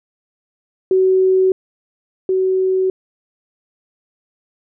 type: tone pair in turn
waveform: sine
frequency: 376.1 / 376.1 Hz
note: F#4 / F#4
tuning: +28 / +28 cents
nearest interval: unison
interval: 0 cents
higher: neither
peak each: -10 / -13 dBFS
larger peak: first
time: 0.91-1.52 / 2.29-2.9 s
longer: neither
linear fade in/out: 2 ms
effects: none